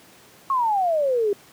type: exponential sweep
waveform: sine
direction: down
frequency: 1108.7 to 394.4 Hz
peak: -18 dBFS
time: 0.5-1.33 s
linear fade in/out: 2 ms
effects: pink hiss -50 dBFS RMS until 1.52 s + high-pass 150 Hz 12 dB/octave